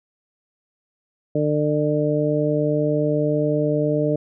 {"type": "harmonic tone", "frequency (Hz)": 149.7, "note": "D3", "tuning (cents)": 33, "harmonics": [1, 2, 3, 4], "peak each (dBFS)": [-23, -23, -23, -23], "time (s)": [1.35, 4.16], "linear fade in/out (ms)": 5, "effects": []}